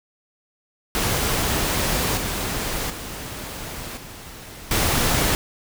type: noise with level steps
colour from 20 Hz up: pink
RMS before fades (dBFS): -22 / -26 / -33 / -39 / -20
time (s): 0.95-5.35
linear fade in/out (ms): 0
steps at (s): 2.17 / 2.9 / 3.97 / 4.71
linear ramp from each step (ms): 2
effects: none